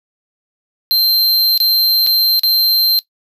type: tone with dropouts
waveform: square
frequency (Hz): 4142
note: C8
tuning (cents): -18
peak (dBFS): -10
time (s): 0.91-2.99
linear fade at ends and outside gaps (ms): 0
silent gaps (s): 1.577-1.602 / 2.065-2.071 / 2.394-2.434
effects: noise-tail reverb RT60 0.1 s tail -18 dB re dry